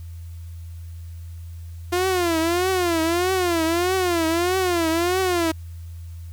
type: tone with vibrato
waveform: sawtooth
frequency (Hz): 348.7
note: F4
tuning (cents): -3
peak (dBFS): -15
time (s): 1.92-5.52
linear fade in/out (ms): 10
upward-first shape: triangle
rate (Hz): 1.6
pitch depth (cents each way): 160
effects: added 84 Hz sine -33 dBFS peak until 6.32 s + white hiss -56 dBFS RMS until 6.32 s

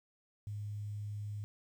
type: tone with quantisation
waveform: sine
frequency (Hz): 103.83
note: G#2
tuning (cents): 0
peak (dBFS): -38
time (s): 0.47-1.44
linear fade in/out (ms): 0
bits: 11
effects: none

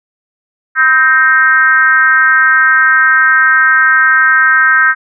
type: tone with frequency modulation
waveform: sine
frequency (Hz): 1568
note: G6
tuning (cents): 0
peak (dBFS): -5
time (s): 0.75-4.95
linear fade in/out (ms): 50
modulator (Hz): 283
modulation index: 0.97
effects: none

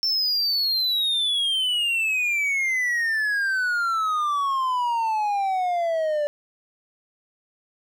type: exponential sweep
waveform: triangle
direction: down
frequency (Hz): 5400 to 582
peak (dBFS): -19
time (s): 0.03-6.27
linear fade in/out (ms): 0
effects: none

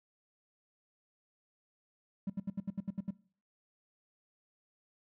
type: tone bursts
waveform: triangle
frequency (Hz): 195.4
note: G3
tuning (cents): -5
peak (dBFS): -29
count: 9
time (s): 2.27-3.107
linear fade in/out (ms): 5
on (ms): 29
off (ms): 72
effects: noise-tail reverb RT60 0.5 s tail -23 dB re dry + tanh soft clip ceiling -27 dBFS

